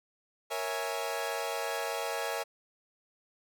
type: chord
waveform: sawtooth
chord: A# half-diminished seventh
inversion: none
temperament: equal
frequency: 466.2 / 554.4 / 659.3 / 830.6 Hz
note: A#4 / C#5 / E5 / G#5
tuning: 0 / 0 / 0 / 0 cents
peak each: -34 dBFS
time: 0.5-2.44 s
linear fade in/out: 20 ms
effects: none